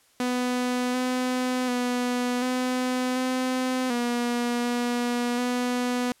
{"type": "tone with pitch steps", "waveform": "sawtooth", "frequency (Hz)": [248.5, 253, 246.5, 253.2, 256.1, 240.4, 241.8, 246.8], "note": ["B3", "B3", "B3", "B3", "C4", "B3", "B3", "B3"], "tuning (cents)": [11, 42, -3, 43, -37, -46, -36, -1], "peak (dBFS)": -20, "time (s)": [0.2, 6.12], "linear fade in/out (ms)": 2, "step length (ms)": 740, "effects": ["white hiss -61 dBFS RMS until 6.2 s", "low-pass 11000 Hz 12 dB/octave"]}